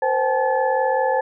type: tone cluster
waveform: sine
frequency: 475.8 / 521 / 786 / 865 / 1724 Hz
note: A#4 / C5 / G5 / A5 / A6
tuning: +35 / -7 / +4 / -30 / -36 cents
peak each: -29 / -20 / -26 / -21 / -29 dBFS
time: 0.02-1.21 s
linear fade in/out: 5 ms
effects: none